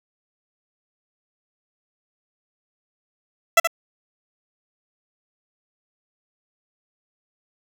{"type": "tone with echo", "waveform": "15% pulse", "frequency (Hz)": 666, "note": "E5", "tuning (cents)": 18, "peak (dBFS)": -4, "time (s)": [3.57, 3.6], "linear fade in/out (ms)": 5, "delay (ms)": 74, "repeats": 1, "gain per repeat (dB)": -8, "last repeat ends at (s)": 3.674, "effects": []}